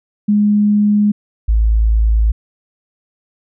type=tone pair in turn; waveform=sine; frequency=207.7 / 54.68 Hz; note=G#3 / A1; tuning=0 / -10 cents; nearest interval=octave + major seventh; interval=2310 cents; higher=first; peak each=-9 dBFS; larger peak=neither; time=0.28-1.12 / 1.48-2.32 s; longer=neither; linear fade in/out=10 ms; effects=none